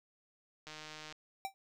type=click train; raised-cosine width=0.2 ms; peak=-30 dBFS; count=71; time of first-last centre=0.67-1.125 s; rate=154 Hz
type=tone with exponential decay; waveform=square; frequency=778 Hz; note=G5; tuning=13 cents flat; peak=-33 dBFS; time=1.45-1.54 s; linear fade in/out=0 ms; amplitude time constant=18 ms
effects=none